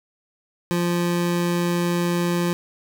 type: tone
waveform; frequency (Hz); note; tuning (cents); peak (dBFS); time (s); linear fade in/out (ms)
25% pulse; 173.9; F3; -7; -16; 0.71-2.53; 0
effects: none